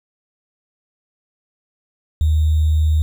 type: tone with sample-and-hold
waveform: sine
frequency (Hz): 77.78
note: D#2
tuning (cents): 0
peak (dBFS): -12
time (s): 2.21-3.02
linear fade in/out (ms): 0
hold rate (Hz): 3675
effects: none